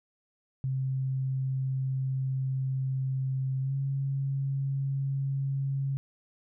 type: tone with pitch glide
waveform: sine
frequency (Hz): 132.4 to 136.83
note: C3 to C#3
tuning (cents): +21 to -22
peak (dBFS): -27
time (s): 0.64-5.97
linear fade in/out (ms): 0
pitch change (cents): +57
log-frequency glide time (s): 3.61-3.74
effects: none